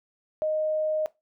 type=tone; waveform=sine; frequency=620 Hz; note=D#5; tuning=6 cents flat; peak=-23 dBFS; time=0.42-1.06 s; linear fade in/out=0 ms; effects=noise-tail reverb RT60 0.2 s tail -19 dB re dry